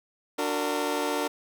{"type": "chord", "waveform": "20% pulse", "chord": "D augmented", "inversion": "none", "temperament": "just", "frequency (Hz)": [293.7, 367.1, 458.9], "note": ["D4", "F#4", "A#4"], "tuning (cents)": [0, -14, -27], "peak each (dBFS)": [-25, -28, -25], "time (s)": [0.38, 1.28], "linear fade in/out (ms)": 10, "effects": []}